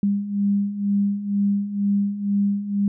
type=beating tone pair; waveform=sine; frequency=199.9 / 202 Hz; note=G3 / G#3; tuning=+34 / -48 cents; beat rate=2.1 Hz; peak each=-25 / -20 dBFS; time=0.03-2.88 s; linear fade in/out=2 ms; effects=none